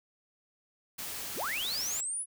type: noise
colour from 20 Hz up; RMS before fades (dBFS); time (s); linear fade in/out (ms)
white; -39; 0.98-2.01; 10
type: linear sweep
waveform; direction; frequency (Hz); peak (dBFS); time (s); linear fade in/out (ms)
sine; up; 38.89 to 10460; -32; 1.35-2.26; 50
effects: none